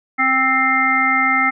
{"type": "harmonic tone with a mistuned harmonic", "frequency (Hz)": 262.8, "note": "C4", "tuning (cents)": 8, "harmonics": [1, 3, 5, 7, 8], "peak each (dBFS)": [-24, -22, -18, -24, -16], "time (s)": [0.18, 1.51], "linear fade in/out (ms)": 20, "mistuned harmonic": 7, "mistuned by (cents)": -19, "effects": []}